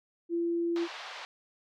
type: tone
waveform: sine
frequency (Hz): 340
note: F4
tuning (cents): -46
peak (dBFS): -27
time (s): 0.29-0.88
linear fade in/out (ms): 50
type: band-pass noise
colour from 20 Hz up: pink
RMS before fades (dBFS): -43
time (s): 0.76-1.25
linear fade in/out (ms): 0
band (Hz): 680 to 4700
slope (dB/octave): 24
effects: none